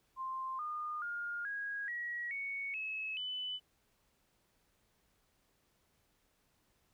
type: tone with pitch steps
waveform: sine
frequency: 1049 / 1219 / 1416.5 / 1646.1 / 1912.8 / 2223 / 2583 / 3001 Hz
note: C6 / D#6 / F6 / G#6 / A#6 / C#7 / E7 / F#7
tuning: +4 / -36 / +24 / -16 / +44 / +4 / -36 / +24 cents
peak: -37 dBFS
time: 0.16-3.6 s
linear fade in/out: 50 ms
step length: 430 ms
effects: pink hiss -75 dBFS RMS until 6.93 s